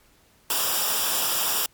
white noise with comb filter, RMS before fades -24 dBFS, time 0.5-1.66 s, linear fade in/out 2 ms, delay 0.47 ms, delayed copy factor -0.7, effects pink hiss -59 dBFS RMS until 1.73 s + MP3 96 kbps

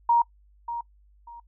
sine tone with echo, 941 Hz, A#5, 16 cents sharp, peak -16 dBFS, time 0.09-0.22 s, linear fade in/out 5 ms, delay 590 ms, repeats 2, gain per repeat -12 dB, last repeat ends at 1.4 s, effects noise-tail reverb RT60 0.1 s tail -24 dB re dry + added 50 Hz sine -55 dBFS peak until 1.47 s

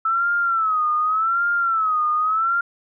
sine tone with vibrato, 1310 Hz, E6, 11 cents flat, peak -17 dBFS, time 0.05-2.61 s, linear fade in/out 5 ms, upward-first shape sine, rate 0.86 Hz, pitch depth 120 cents each way, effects none

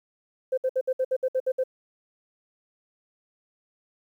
sine tone bursts, 518 Hz, C5, 17 cents flat, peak -20 dBFS, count 10, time 0.52-1.638 s, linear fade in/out 10 ms, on 56 ms, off 62 ms, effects tanh soft clip ceiling -17 dBFS + 10-bit

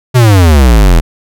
square exponential sweep, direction down, 130.81 to 38.89 Hz, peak -3 dBFS, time 0.14-1.01 s, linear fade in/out 20 ms, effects none

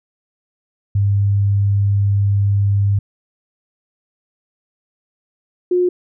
sine tone pair in turn, 100.4 / 359.1 Hz, G2 / F4, +42 / +48 cents, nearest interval octave + minor seventh, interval 2206 cents, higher second, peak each -12 dBFS, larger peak neither, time 0.95-2.99 / 5.71-5.89 s, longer first, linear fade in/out 5 ms, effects none

